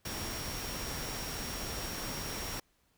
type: tone in noise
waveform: sine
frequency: 5588 Hz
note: F8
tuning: in tune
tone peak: -44 dBFS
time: 0.05-2.6 s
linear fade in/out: 5 ms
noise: pink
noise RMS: -39 dBFS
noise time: 0.05-2.6 s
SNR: -8 dB
effects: pink hiss -72 dBFS RMS until 2.97 s